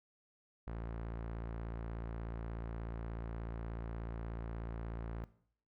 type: tone with low-pass filter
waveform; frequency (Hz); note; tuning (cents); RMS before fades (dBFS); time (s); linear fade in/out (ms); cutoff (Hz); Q
sawtooth; 56.6; A1; +50; -43; 0.67-5.24; 0; 1500; 0.92
effects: noise-tail reverb RT60 0.6 s tail -17 dB re dry